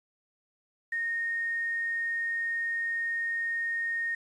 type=tone with quantisation; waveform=sine; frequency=1849 Hz; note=A#6; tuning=15 cents flat; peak=-28 dBFS; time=0.92-4.15 s; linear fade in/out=5 ms; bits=9; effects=resampled to 22050 Hz